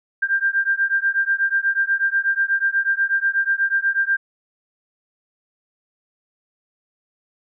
sine beating tone pair, 1585 / 1593.2 Hz, G6 / G6, +19 / +28 cents, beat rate 8.2 Hz, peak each -20 dBFS, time 0.22-4.17 s, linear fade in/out 10 ms, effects none

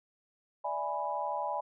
sine chord, E dominant seventh, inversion third, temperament equal, 587.3 / 659.3 / 830.6 / 987.8 Hz, D5 / E5 / G#5 / B5, 0 / 0 / 0 / 0 cents, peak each -38 / -40 / -35 / -36 dBFS, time 0.64-1.61 s, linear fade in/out 10 ms, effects none

